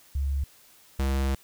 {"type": "tone pair in turn", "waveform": ["sine", "square"], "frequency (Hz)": [69.3, 67.48], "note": ["C#2", "C#2"], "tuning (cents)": [0, -46], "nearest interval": "unison", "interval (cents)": 46, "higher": "first", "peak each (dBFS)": [-24, -24], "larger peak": "neither", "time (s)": [[0.15, 0.44], [0.99, 1.35]], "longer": "second", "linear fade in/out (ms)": 5, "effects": ["white hiss -56 dBFS RMS until 1.43 s"]}